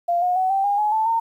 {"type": "tone with pitch steps", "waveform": "sine", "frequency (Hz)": [693, 720.8, 749.6, 779.7, 810.9, 843.4, 877.2, 912.3], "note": ["F5", "F#5", "F#5", "G5", "G#5", "G#5", "A5", "A#5"], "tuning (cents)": [-14, -45, 22, -10, -42, 26, -6, -38], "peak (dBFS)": -17, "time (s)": [0.08, 1.2], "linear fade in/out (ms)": 10, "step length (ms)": 140, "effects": ["9-bit"]}